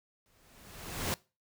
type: noise with exponential growth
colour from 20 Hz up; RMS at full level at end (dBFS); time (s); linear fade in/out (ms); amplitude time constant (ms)
pink; -31; 0.26-1.14; 0; 190
effects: noise-tail reverb RT60 0.3 s tail -22 dB re dry